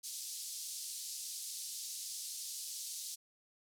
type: band-pass noise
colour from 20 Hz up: pink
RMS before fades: -44 dBFS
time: 0.03-3.16 s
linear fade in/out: 20 ms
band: 4500 to 12000 Hz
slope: 24 dB/octave
effects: none